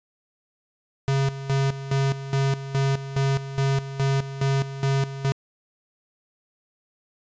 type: tone with tremolo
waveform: square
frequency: 136.6 Hz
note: C#3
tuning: 25 cents flat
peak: -20 dBFS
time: 1.08-5.32 s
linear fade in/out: 0 ms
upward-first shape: square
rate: 2.4 Hz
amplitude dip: 75%
effects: resampled to 16000 Hz